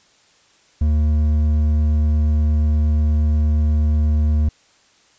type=tone with hard clipping; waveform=triangle; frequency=75.7 Hz; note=D#2; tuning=47 cents flat; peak=-15 dBFS; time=0.81-4.49 s; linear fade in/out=5 ms; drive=9 dB; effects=white hiss -55 dBFS RMS until 5.18 s + resampled to 16000 Hz